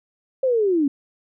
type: linear sweep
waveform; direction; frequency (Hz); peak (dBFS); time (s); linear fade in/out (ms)
sine; down; 539 to 266.9; -16; 0.43-0.88; 5
effects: none

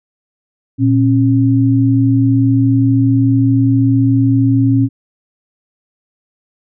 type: tone pair together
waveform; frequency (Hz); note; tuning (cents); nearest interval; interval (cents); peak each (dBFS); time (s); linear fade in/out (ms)
sine; 116.54 / 271.8; A#2 / C#4; 0 / -34; octave + minor third; 1466; -11; 0.78-4.89; 50
effects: none

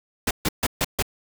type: noise bursts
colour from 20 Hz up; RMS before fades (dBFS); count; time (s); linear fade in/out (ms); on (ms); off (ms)
pink; -22; 5; 0.27-1.025; 5; 39; 140
effects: none

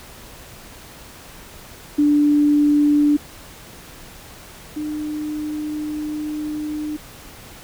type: tone pair in turn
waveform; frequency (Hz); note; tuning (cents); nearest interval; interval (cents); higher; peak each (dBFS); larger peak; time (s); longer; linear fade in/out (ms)
sine; 293.7 / 302.5; D4 / D#4; 0 / -49; minor second; 51; second; -12 / -23; first; 1.98-3.17 / 4.76-6.97; second; 10
effects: pink hiss -41 dBFS RMS until 7.63 s

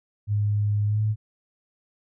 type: tone with pitch glide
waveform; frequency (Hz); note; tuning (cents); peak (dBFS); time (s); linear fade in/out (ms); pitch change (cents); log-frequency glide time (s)
sine; 103.83 to 107.43; G#2 to A2; 0 to -41; -20; 0.27-1.16; 50; +59; 0.86-1.01
effects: none

